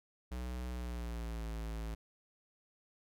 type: tone with pitch glide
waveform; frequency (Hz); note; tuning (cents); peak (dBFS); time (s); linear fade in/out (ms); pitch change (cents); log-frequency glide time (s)
square; 61.74 to 55.32; B1 to A1; 0 to +10; -39; 0.31-1.95; 10; -190; 0.71-1.46
effects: none